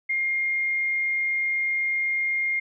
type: tone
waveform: sine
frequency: 2124 Hz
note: C7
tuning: 25 cents sharp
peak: -22 dBFS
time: 0.09-2.6 s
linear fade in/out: 10 ms
effects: none